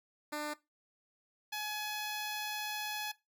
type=tone pair in turn; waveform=10% pulse; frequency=298.7 / 844.9 Hz; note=D4 / G#5; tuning=+29 / +30 cents; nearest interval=octave + tritone; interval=1801 cents; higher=second; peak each=-28 dBFS; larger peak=neither; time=0.32-0.54 / 1.52-3.12 s; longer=second; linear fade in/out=10 ms; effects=noise-tail reverb RT60 0.2 s tail -18 dB re dry